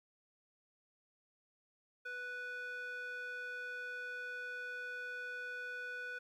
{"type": "tone with band-pass filter", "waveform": "square", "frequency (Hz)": 493.9, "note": "B4", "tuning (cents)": 0, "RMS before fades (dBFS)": -44, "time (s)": [2.05, 6.19], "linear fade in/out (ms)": 10, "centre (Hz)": 1700, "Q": 5.1, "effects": ["13-bit"]}